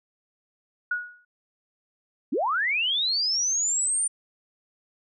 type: tone with exponential decay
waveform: sine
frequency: 1456 Hz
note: F#6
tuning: 28 cents flat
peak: -21 dBFS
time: 0.91-1.25 s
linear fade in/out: 5 ms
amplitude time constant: 72 ms
type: linear sweep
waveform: sine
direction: up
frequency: 207.7 to 9160 Hz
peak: -22 dBFS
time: 2.32-4.08 s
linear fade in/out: 10 ms
effects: none